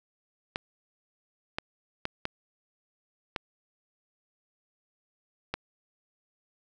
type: clicks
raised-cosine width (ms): 0.3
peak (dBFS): -14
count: 6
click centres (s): 0.559 / 1.585 / 2.054 / 2.254 / 3.362 / 5.54
effects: none